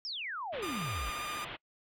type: exponential sweep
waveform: sine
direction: down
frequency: 5588 to 47.38 Hz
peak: -36 dBFS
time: 0.05-1.1 s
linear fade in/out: 0 ms
type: low-pass noise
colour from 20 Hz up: white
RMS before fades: -43 dBFS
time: 0.52-1.57 s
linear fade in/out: 20 ms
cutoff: 3400 Hz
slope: 48 dB/octave
type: tone with vibrato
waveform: sawtooth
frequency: 1208 Hz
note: D6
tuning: 48 cents sharp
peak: -34 dBFS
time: 0.62-1.45 s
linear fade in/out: 10 ms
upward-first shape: square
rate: 15 Hz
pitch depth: 20 cents each way
effects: noise-tail reverb RT60 0.1 s tail -25 dB re dry